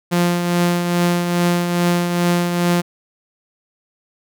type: tone with tremolo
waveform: sawtooth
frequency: 174.61 Hz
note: F3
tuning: in tune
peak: -9 dBFS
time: 0.11-2.82 s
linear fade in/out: 20 ms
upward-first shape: triangle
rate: 2.4 Hz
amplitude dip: 50%
effects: none